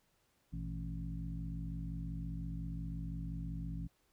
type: harmonic tone with a mistuned harmonic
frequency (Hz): 55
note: A1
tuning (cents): 0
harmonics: 1 / 2 / 3 / 4 / 5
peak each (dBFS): -42 / -46 / -42 / -56 / -50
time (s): 0.52-3.88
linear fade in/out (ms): 20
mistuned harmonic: 2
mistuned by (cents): +140
effects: pink hiss -75 dBFS RMS until 4.12 s

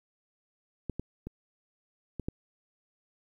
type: clicks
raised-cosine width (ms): 3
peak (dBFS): -20 / -21 / -25 / -22 / -19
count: 5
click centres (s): 0.897 / 0.996 / 1.27 / 2.197 / 2.285
effects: 10-bit

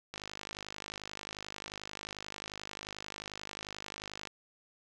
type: click train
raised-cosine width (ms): 0.2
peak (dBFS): -23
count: 213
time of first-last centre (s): 0.14-4.273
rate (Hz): 51.3
effects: none

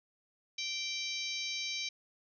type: harmonic tone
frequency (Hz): 780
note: G5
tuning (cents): -9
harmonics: 3 / 4 / 5 / 6 / 7 / 8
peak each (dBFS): -40 / -44 / -40 / -44 / -43 / -45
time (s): 0.58-1.89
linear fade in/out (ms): 5
effects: none

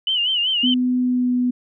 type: tone with vibrato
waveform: sine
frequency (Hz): 2960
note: F#7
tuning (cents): 0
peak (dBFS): -17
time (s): 0.07-0.74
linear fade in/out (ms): 2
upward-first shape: sine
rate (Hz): 5.2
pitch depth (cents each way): 100
type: tone with pitch glide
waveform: sine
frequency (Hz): 250.5 to 247.9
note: B3 to B3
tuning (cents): +25 to +7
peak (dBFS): -16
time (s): 0.63-1.51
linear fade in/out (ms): 10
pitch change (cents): -18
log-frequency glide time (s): 1-1.34
effects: none

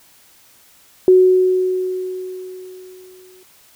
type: tone with exponential decay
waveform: sine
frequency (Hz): 370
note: F#4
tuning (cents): 0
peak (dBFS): -5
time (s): 1.08-3.43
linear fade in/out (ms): 1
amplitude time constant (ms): 510
effects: white hiss -50 dBFS RMS until 3.75 s

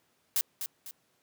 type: noise with echo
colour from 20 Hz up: blue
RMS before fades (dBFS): -27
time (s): 0.36-0.41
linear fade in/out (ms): 0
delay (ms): 250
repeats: 2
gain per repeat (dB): -8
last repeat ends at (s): 0.91
effects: pink hiss -71 dBFS RMS until 1.22 s + high-pass 150 Hz 12 dB/octave

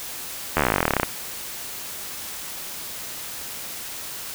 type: slowing click train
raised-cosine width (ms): 0.5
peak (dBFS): -3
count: 23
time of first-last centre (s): 0.57-1.032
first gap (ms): 12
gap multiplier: 1.05
effects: white hiss -34 dBFS RMS until 4.34 s

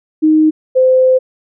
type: tone pair in turn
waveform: sine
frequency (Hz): 311.1 / 515.9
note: D#4 / C5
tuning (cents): 0 / -24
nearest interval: major sixth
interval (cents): 876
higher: second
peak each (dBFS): -6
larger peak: neither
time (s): 0.22-0.51 / 0.75-1.19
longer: second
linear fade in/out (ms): 20
effects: none

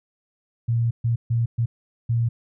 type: tone bursts at uneven times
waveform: sine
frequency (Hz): 116.7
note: A#2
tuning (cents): +2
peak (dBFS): -18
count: 5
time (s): 0.68-0.91 / 1.04-1.16 / 1.3-1.46 / 1.58-1.66 / 2.09-2.29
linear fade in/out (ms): 10
effects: none

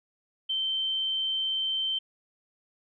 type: tone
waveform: sine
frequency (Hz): 3109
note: G7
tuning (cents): -15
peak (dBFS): -26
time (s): 0.49-1.99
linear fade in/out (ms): 10
effects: none

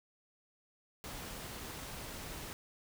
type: noise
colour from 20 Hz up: pink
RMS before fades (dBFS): -45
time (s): 1.04-2.53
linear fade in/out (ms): 0
effects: none

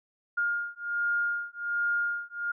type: beating tone pair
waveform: sine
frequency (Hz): 1414 / 1415.3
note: F6 / F6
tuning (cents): +21 / +23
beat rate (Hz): 1.3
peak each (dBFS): -30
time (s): 0.37-2.52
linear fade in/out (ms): 10
effects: none

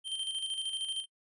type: tone with tremolo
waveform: square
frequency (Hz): 3136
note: G7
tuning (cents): 0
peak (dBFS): -32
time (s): 0.04-1.06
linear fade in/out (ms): 50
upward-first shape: square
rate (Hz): 13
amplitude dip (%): 50
effects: noise-tail reverb RT60 0.1 s tail -22 dB re dry + resampled to 24000 Hz

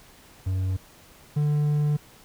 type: tone pair in turn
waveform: triangle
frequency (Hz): 93.9 / 148.28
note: F#2 / D3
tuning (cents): +26 / +17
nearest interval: minor sixth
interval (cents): 791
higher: second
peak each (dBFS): -21 / -18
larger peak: second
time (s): 0.46-0.77 / 1.36-1.97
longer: second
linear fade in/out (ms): 10
effects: pink hiss -52 dBFS RMS until 2.24 s

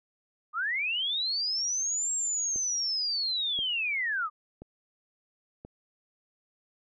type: linear two-way sweep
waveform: sine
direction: up then down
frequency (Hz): 1174.7 to 7570 to 1174.7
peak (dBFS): -27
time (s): 0.53-4.3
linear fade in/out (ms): 50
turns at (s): 2.13
type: click train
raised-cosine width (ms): 2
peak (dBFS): -30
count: 4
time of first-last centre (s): 2.56-5.65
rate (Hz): 0.971
effects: none

